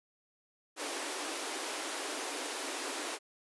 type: high-pass noise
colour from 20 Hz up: pink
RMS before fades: -38 dBFS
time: 0.76-3.19 s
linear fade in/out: 50 ms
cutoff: 270 Hz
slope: 96 dB/octave
effects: resampled to 24000 Hz